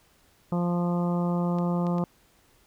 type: harmonic tone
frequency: 174.61 Hz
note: F3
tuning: in tune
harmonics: 1 / 2 / 3 / 4 / 5 / 6 / 7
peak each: -24 / -34 / -34 / -38 / -38 / -40 / -41 dBFS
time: 0.52-2.04 s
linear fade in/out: 2 ms
type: clicks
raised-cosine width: 0.2 ms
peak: -29 dBFS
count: 3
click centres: 1.586 / 1.868 / 1.983 s
effects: pink hiss -62 dBFS RMS until 2.66 s